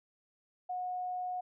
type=tone; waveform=sine; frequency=728 Hz; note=F#5; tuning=28 cents flat; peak=-34 dBFS; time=0.69-1.41 s; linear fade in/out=10 ms; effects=none